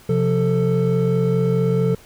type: tone cluster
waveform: triangle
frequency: 131 / 175.6 / 443.5 Hz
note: C3 / F3 / A4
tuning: +2 / +10 / +14 cents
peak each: -18 dBFS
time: 0.09-1.95 s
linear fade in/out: 5 ms
effects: pink hiss -48 dBFS RMS until 2.05 s